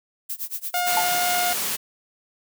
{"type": "noise with tremolo", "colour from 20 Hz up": "violet", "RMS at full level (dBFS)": -28, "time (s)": [0.29, 0.95], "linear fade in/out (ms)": 10, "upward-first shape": "sine", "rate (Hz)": 8.7, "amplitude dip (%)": 95}
{"type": "tone", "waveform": "sawtooth", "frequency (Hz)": 713, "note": "F5", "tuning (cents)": 36, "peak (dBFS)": -18, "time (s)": [0.74, 1.53], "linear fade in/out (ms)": 2}
{"type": "high-pass noise", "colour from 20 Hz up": "white", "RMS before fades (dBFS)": -26, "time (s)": [0.86, 1.77], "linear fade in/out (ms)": 20, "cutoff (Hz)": 140, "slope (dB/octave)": 24}
{"type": "tone with exponential decay", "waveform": "sine", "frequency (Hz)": 878, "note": "A5", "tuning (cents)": -4, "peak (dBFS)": -16, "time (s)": [0.97, 1.11], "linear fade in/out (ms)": 2, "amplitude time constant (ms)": 29}
{"effects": []}